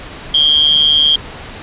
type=tone with amplitude modulation; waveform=sine; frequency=3219 Hz; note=G7; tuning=45 cents sharp; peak=-4 dBFS; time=0.34-1.16 s; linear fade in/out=5 ms; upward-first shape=sine; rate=150 Hz; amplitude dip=70%; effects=pink hiss -30 dBFS RMS until 1.62 s + resampled to 8000 Hz